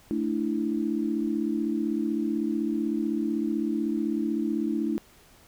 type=chord; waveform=sine; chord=A suspended fourth; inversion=none; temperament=equal; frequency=220 / 293.7 / 329.6 Hz; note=A3 / D4 / E4; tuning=0 / 0 / 0 cents; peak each=-29 dBFS; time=0.11-4.98 s; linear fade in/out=0 ms; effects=pink hiss -56 dBFS RMS until 5.47 s